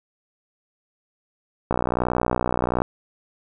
click train, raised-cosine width 1 ms, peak -7 dBFS, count 69, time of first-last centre 1.71-2.819 s, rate 61.3 Hz, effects none

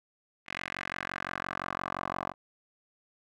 10% pulse tone with band-pass filter sweep, 45.8 Hz, F#1, 17 cents flat, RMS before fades -37 dBFS, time 0.46-2.34 s, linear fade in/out 50 ms, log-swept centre 2200 to 950 Hz, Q 2.3, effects none

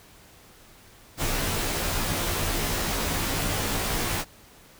pink noise with comb filter, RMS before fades -27 dBFS, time 1.17-4.25 s, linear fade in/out 50 ms, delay 16 ms, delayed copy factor -1, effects pink hiss -52 dBFS RMS until 4.79 s

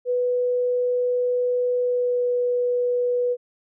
sine tone with pitch glide, 493.9 to 490.5 Hz, B4 to B4, 0 to -12 cents, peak -19 dBFS, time 0.05-3.37 s, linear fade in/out 50 ms, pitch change -12 cents, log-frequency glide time 1.79-2.27 s, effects none

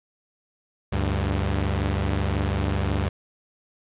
sawtooth tone pair together, 72.9 / 98.44 Hz, D2 / G2, -12 / +8 cents, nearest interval perfect fourth, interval 520 cents, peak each -21 dBFS, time 0.92-3.09 s, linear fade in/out 10 ms, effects resampled to 8000 Hz + 9-bit

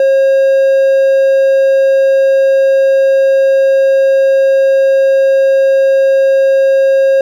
triangle tone, 540 Hz, C#5, 45 cents flat, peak -4 dBFS, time 0-7.21 s, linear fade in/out 2 ms, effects none

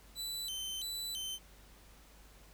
sawtooth tone with vibrato, 3500 Hz, A7, 10 cents flat, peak -35 dBFS, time 0.15-1.39 s, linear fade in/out 50 ms, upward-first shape square, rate 1.5 Hz, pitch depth 220 cents each way, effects added 50 Hz sine -58 dBFS peak until 2.53 s + pink hiss -61 dBFS RMS until 2.53 s

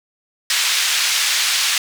white band-pass noise, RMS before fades -18 dBFS, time 0.5-1.78 s, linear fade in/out 2 ms, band 1700 to 5500 Hz, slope 12 dB/octave, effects none

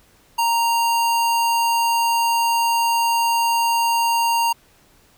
square tone, 930 Hz, A#5, 4 cents flat, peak -17 dBFS, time 0.38-4.53 s, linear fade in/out 10 ms, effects pink hiss -55 dBFS RMS until 5.17 s

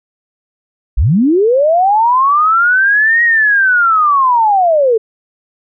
sine linear two-way sweep, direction up then down, 38.96 to 1899 to 428.3 Hz, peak -7 dBFS, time 0.97-4.98 s, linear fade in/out 10 ms, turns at 3.23 s, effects none

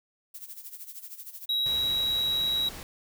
violet noise with tremolo, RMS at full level -40 dBFS, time 0.34-1.46 s, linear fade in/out 10 ms, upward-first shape sine, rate 13 Hz, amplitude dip 75%
triangle tone, 3859 Hz, B7, 41 cents flat, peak -23 dBFS, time 1.49-2.69 s, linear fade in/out 5 ms
pink noise, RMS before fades -42 dBFS, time 1.66-2.83 s, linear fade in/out 0 ms
effects none

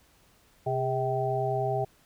harmonic tone with a mistuned harmonic, 129.1 Hz, C3, 23 cents flat, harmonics 1 / 3 / 5 / 6, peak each -31 / -31 / -31 / -31 dBFS, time 0.66-1.85 s, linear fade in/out 10 ms, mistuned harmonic 3, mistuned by +79 cents, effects pink hiss -62 dBFS RMS until 2.05 s

